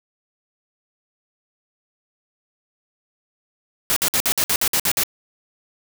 white noise bursts, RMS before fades -19 dBFS, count 10, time 3.9-5.035 s, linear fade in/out 0 ms, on 64 ms, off 55 ms, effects none

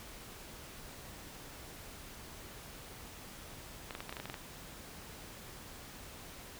clicks, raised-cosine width 0.3 ms, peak -25 dBFS, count 10, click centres 3.908 / 3.951 / 4.005 / 4.094 / 4.126 / 4.168 / 4.2 / 4.256 / 4.299 / 4.342 s, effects pink hiss -50 dBFS RMS until 6.59 s

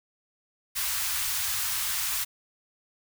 white band-stop noise, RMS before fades -29 dBFS, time 0.75-2.25 s, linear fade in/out 20 ms, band 110 to 940 Hz, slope 24 dB/octave, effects none

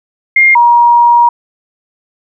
sine tone pair in turn, 2120 / 950.4 Hz, C7 / A#5, +22 / +33 cents, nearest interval octave + major second, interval 1389 cents, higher first, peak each -3 dBFS, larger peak neither, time 0.36-0.55 / 0.55-1.29 s, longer second, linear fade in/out 5 ms, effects none

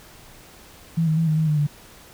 sine tone with pitch steps, 164.9 / 157 / 163.9 / 155.3 / 158.1 / 151.5 / 146.9 Hz, E3 / D#3 / E3 / D#3 / D#3 / D#3 / D3, +1 / +16 / -10 / -3 / +28 / -46 / +1 cents, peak -17 dBFS, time 0.97-1.67 s, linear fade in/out 10 ms, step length 100 ms, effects pink hiss -47 dBFS RMS until 2.13 s

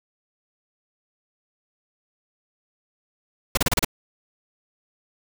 pink noise bursts, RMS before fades -19 dBFS, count 6, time 3.55-3.848 s, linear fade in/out 5 ms, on 23 ms, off 32 ms, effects none

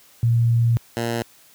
sine / 10% pulse tone pair in turn, 116.9 / 116.9 Hz, A#2 / A#2, +5 / +5 cents, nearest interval unison, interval 0 cents, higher neither, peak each -14 dBFS, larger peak neither, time 0.23-0.77 / 0.97-1.22 s, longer first, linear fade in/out 0 ms, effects white hiss -52 dBFS RMS until 1.54 s + high-pass 60 Hz 12 dB/octave

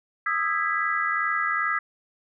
sine chord, E major seventh, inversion third, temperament just, 1236.1 / 1318.5 / 1648.1 / 1977.8 Hz, D#6 / E6 / G#6 / B6, -12 / 0 / -14 / +2 cents, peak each -28 dBFS, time 0.26-1.79 s, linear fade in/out 5 ms, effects none

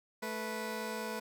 15% pulse tone pair together, 218.9 / 492.7 Hz, A3 / B4, -9 / -4 cents, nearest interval octave + major second, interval 1405 cents, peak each -33 / -33 dBFS, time 0.22-1.2 s, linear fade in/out 10 ms, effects none

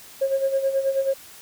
sine tone with tremolo, 541 Hz, C#5, 42 cents flat, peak -16 dBFS, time 0.21-1.14 s, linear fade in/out 10 ms, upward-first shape sine, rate 9.3 Hz, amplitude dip 70%, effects tanh soft clip ceiling -13 dBFS + white hiss -45 dBFS RMS until 1.41 s

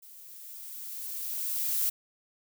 violet noise with level ramp, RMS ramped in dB -51 to -27 dBFS, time 0.02-1.9 s, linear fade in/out 10 ms, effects none

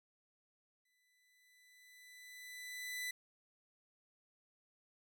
sawtooth tone with exponential growth, 1993 Hz, B6, 15 cents sharp, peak -35 dBFS, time 0.85-3.11 s, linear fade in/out 5 ms, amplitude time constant 490 ms, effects none

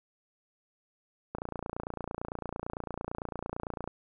click train, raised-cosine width 1 ms, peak -21 dBFS, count 74, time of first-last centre 1.35-3.876 s, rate 28.9 Hz, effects none

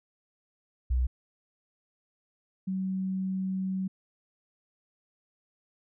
sine tone pair in turn, 62.5 / 189.03 Hz, B1 / F#3, +21 / +37 cents, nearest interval octave + perfect fifth, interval 1916 cents, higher second, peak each -23 / -28 dBFS, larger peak first, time 0.9-1.07 / 2.67-3.88 s, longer second, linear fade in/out 10 ms, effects none

